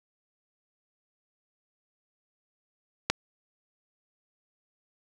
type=click; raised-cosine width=0.2 ms; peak=-5 dBFS; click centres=3.1 s; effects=7-bit